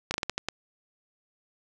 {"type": "slowing click train", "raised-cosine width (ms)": 0.2, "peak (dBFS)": -11, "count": 7, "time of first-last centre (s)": [0.11, 0.486], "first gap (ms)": 31, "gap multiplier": 1.28, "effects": []}